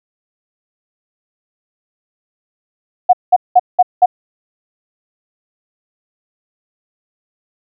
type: tone bursts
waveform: sine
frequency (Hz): 727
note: F#5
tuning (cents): -31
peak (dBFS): -3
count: 5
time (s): 3.09-4.06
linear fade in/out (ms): 10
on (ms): 42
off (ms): 190
effects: none